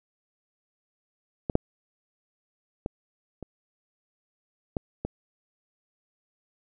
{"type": "clicks", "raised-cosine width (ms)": 2, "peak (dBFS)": [-14, -6, -16, -24, -14, -16], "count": 6, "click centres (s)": [1.498, 1.554, 2.861, 3.427, 4.768, 5.05], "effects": []}